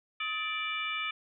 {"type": "harmonic tone with a mistuned harmonic", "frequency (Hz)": 587.3, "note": "D5", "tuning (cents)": 0, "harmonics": [2, 3, 4, 5, 6], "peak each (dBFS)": [-37, -43, -34, -39, -42], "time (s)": [0.2, 1.11], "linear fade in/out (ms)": 5, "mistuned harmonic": 2, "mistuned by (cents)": 130, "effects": []}